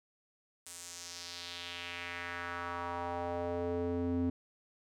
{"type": "tone with band-pass filter sweep", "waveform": "square", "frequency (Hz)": 87, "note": "F2", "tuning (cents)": -6, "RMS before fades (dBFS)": -38, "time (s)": [0.66, 4.3], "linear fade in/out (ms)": 5, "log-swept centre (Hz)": [8800, 260], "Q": 2.2, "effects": []}